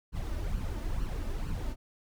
brown noise with flanger, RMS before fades -33 dBFS, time 0.12-1.76 s, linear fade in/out 50 ms, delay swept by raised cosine 0.68 to 3.38 ms, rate 2.2 Hz, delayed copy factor +0.65, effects none

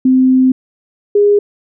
sine tone pair in turn, 258.8 / 410 Hz, C4 / G#4, -19 / -22 cents, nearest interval minor sixth, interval 797 cents, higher second, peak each -6 dBFS, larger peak neither, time 0.05-0.52 / 1.15-1.39 s, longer first, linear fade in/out 5 ms, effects none

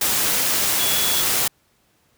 sine tone in noise, 3379 Hz, G#7, 29 cents sharp, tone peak -25 dBFS, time 0.79-1.22 s, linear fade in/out 5 ms, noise white, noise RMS -20 dBFS, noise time 0.01-1.48 s, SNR -8 dB, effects pink hiss -62 dBFS RMS until 2.17 s + high-pass 60 Hz 12 dB/octave

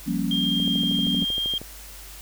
sine chord, G half-diminished seventh, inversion third, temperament equal, 174.61 / 196 / 233.1 / 277.2 Hz, F3 / G3 / Bb3 / Db4, 0 / 0 / 0 / 0 cents, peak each -28 dBFS, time 0.06-1.25 s, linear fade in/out 20 ms
sine tone, 3207 Hz, G7, 39 cents sharp, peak -23 dBFS, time 0.31-1.58 s, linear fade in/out 2 ms
click train, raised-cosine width 2 ms, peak -23 dBFS, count 14, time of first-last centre 0.6-1.616 s, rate 12.8 Hz
effects added 50 Hz sine -43 dBFS peak until 2.21 s + white hiss -43 dBFS RMS until 2.21 s

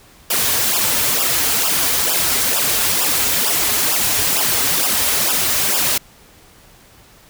white noise with flanger, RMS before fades -17 dBFS, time 0.3-5.98 s, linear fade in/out 5 ms, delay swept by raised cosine 0.47 to 6.07 ms, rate 2.2 Hz, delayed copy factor -0.9, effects pink hiss -47 dBFS RMS until 7.29 s

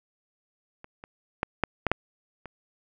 clicks, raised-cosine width 0.5 ms, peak -28 / -27 / -10 / -7 / -9 / -6 / -25 dBFS, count 7, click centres 0.844 / 1.039 / 1.431 / 1.637 / 1.867 / 1.916 / 2.457 s, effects none

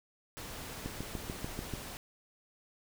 pink noise, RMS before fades -44 dBFS, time 0.37-1.97 s, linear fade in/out 0 ms
click train, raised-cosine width 3 ms, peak -24 dBFS, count 7, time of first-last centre 0.86-1.737 s, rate 6.84 Hz
effects none

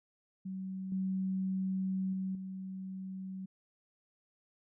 sine tone with level steps, 189.3 Hz, F#3, 40 cents sharp, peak -37 / -31 / -33 / -39 dBFS, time 0.45-3.46 s, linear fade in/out 10 ms, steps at 0.92 / 2.13 / 2.35 s, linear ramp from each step 2 ms, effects none

